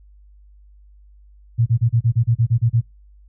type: tone bursts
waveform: sine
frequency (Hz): 116.4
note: A#2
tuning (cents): -2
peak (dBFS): -12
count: 11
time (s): 1.58-2.813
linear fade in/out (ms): 20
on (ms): 83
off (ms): 32
effects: noise-tail reverb RT60 0.2 s tail -26 dB re dry + added 50 Hz sine -45 dBFS peak until 3.28 s